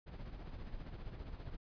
brown noise with tremolo, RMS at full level -44 dBFS, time 0.06-1.57 s, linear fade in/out 20 ms, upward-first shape sine, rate 15 Hz, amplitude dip 55%, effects resampled to 11025 Hz

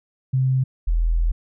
sine tone pair in turn, 130.81 / 41.47 Hz, C3 / E1, 0 / +11 cents, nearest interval octave + minor sixth, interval 1989 cents, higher first, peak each -16 dBFS, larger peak neither, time 0.33-0.64 / 0.87-1.32 s, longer second, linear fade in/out 10 ms, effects none

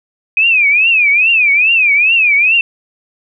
sine tone with vibrato, 2489 Hz, D#7, in tune, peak -7 dBFS, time 0.37-2.61 s, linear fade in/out 2 ms, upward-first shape triangle, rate 2.4 Hz, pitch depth 210 cents each way, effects none

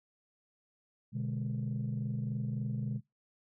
sine chord, G# diminished, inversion first, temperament equal, 123.47 / 146.83 / 207.7 Hz, B2 / D3 / G#3, 0 / 0 / 0 cents, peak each -34 / -37 / -37 dBFS, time 1.12-3.01 s, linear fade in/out 50 ms, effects noise-tail reverb RT60 0.2 s tail -24 dB re dry + tanh soft clip ceiling -27 dBFS

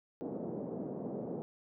pink band-pass noise, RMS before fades -40 dBFS, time 0.21-1.42 s, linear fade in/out 0 ms, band 170 to 590 Hz, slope 24 dB/octave, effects none

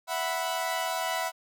sawtooth chord, E suspended second, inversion none, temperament equal, 659.3 / 740 / 987.8 Hz, E5 / F#5 / B5, 0 / 0 / 0 cents, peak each -29 dBFS, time 0.07-1.32 s, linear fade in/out 50 ms, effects none

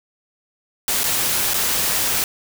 white noise with dropouts, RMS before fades -20 dBFS, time 0.88-2.24 s, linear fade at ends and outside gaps 1 ms, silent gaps 1.034-1.04 / 1.536-1.542 s, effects none

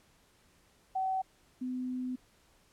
sine tone pair in turn, 759 / 253.3 Hz, F#5 / B3, +44 / +44 cents, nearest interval octave + perfect fifth, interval 1900 cents, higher first, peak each -29 / -33 dBFS, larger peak first, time 0.95-1.22 / 1.61-2.16 s, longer second, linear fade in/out 10 ms, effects pink hiss -66 dBFS RMS until 2.72 s + low-pass 12000 Hz 12 dB/octave

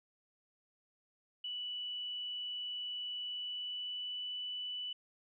sine tone with pitch glide, 2960 to 2977 Hz, F#7 to F#7, 0 to +10 cents, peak -38 dBFS, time 1.44-4.93 s, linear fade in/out 5 ms, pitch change +10 cents, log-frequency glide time 3.23-4.33 s, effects none

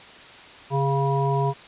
harmonic tone with a mistuned harmonic, 138.8 Hz, C#3, 3 cents sharp, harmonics 1 / 3 / 5 / 7, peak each -22 / -26 / -29 / -26 dBFS, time 0.7-1.54 s, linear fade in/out 50 ms, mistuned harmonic 3, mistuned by -31 cents, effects white hiss -44 dBFS RMS until 1.67 s + resampled to 8000 Hz

